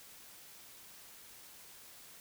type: silence
effects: white hiss -55 dBFS RMS until 2.2 s